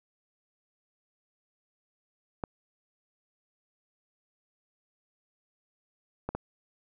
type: clicks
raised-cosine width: 1 ms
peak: -18 dBFS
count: 3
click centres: 2.438 / 6.29 / 6.35 s
effects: none